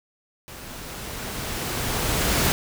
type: noise with level ramp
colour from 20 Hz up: pink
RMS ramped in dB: -40 to -20 dBFS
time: 0.48-2.52 s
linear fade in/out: 0 ms
effects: none